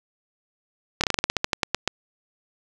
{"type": "slowing click train", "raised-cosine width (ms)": 0.2, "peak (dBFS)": -3, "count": 14, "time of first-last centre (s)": [1.01, 1.876], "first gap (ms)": 27, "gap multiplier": 1.14, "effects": ["7-bit"]}